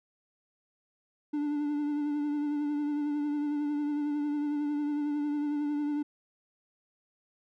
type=tone with vibrato; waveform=triangle; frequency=293.7 Hz; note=D4; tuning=in tune; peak=-26 dBFS; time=1.33-6.03 s; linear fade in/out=10 ms; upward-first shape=triangle; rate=11 Hz; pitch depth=34 cents each way; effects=none